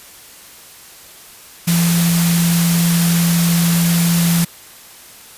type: tone in noise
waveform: sine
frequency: 170 Hz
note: F3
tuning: 46 cents flat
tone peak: -12 dBFS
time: 1.67-4.45 s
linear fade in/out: 10 ms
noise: white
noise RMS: -20 dBFS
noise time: 1.67-4.45 s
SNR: +5 dB
effects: white hiss -40 dBFS RMS until 5.37 s + resampled to 32000 Hz